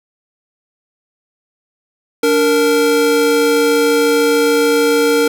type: tone pair together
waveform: square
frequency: 290 / 463.4 Hz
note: D4 / A#4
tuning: -22 / -10 cents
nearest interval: minor sixth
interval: 812 cents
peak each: -17 / -12 dBFS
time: 2.23-5.28 s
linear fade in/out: 5 ms
effects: none